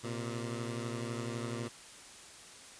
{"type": "beating tone pair", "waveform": "15% pulse", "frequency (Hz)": [116.54, 128.54], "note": ["A#2", "C3"], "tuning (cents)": [0, -30], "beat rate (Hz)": 12, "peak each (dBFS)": [-31, -36], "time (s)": [0.03, 1.69], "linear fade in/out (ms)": 20, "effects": ["white hiss -52 dBFS RMS until 2.79 s", "resampled to 22050 Hz"]}